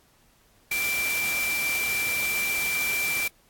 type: tone in noise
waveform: sine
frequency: 2349 Hz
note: D7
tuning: in tune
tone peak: -25 dBFS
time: 0.71-3.28 s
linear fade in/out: 5 ms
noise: white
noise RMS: -31 dBFS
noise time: 0.71-3.28 s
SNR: +3 dB
effects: pink hiss -61 dBFS RMS until 3.49 s + AAC 64 kbps